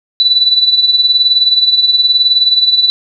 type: tone with tremolo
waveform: sine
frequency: 3970 Hz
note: B7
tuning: 8 cents sharp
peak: -4 dBFS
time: 0.2-2.9 s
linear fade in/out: 0 ms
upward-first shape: sine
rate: 19 Hz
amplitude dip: 65%
effects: none